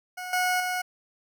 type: tone with level steps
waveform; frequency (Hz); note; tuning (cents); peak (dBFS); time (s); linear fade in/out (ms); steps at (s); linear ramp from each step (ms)
20% pulse; 730; F#5; -24; -29 / -18 / -22; 0.17-0.82; 10; 0.33 / 0.6; 2
effects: none